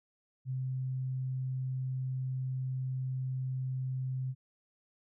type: tone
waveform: sine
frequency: 130 Hz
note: C3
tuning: 11 cents flat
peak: -32 dBFS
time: 0.45-4.35 s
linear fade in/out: 50 ms
effects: none